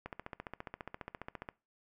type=click train; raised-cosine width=0.5 ms; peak=-26 dBFS; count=22; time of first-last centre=0.06-1.489 s; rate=14.7 Hz; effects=noise-tail reverb RT60 0.3 s tail -22 dB re dry